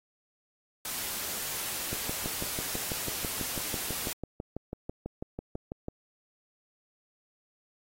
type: noise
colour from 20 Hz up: white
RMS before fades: -35 dBFS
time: 0.85-4.13 s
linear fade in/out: 2 ms
type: click train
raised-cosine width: 2 ms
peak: -22 dBFS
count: 25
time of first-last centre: 1.93-5.884 s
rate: 6.07 Hz
effects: AAC 48 kbps